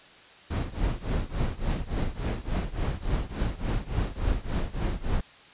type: noise with tremolo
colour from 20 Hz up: brown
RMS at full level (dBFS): -24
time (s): 0.5-5.21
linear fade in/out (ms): 10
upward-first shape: triangle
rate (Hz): 3.5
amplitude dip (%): 95
effects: white hiss -51 dBFS RMS until 5.53 s + resampled to 8000 Hz